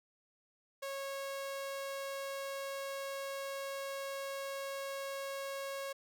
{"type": "tone", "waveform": "sawtooth", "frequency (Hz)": 549, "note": "C#5", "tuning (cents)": -17, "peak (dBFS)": -35, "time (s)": [0.82, 5.93], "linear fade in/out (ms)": 10, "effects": []}